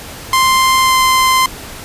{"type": "tone with pitch glide", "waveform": "sawtooth", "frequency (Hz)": [1046.5, 1039.3], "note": ["C6", "C6"], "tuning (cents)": [0, -12], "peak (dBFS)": -5, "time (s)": [0.33, 1.46], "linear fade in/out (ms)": 2, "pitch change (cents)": -12, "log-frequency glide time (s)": [0.81, 0.96], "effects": ["pink hiss -30 dBFS RMS until 1.84 s", "resampled to 32000 Hz"]}